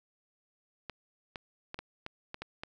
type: clicks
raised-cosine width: 0.3 ms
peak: -23 dBFS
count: 8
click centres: 0.897 / 1.358 / 1.744 / 1.79 / 2.064 / 2.344 / 2.42 / 2.635 s
effects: none